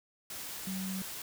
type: tone in noise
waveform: sine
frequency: 189.5 Hz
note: F#3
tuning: 42 cents sharp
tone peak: -35 dBFS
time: 0.67-1.02 s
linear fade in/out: 2 ms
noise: white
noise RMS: -42 dBFS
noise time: 0.3-1.22 s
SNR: +4 dB
effects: none